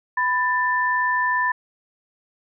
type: tone pair together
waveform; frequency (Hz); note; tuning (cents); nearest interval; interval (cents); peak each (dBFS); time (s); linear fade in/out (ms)
sine; 995 / 1772.9; B5 / A6; +13 / +13; minor seventh; 1000; -21; 0.17-1.52; 5
effects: none